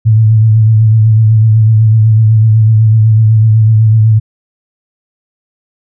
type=tone with vibrato; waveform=sine; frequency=110 Hz; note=A2; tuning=in tune; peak=-3 dBFS; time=0.05-4.2 s; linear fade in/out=20 ms; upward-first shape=triangle; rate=8 Hz; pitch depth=48 cents each way; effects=none